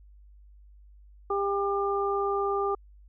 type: harmonic tone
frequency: 399.1 Hz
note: G4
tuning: 31 cents sharp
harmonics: 1 / 2 / 3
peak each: -27 / -32 / -30 dBFS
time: 1.3-2.75 s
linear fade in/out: 5 ms
effects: added 50 Hz sine -50 dBFS peak until 3.08 s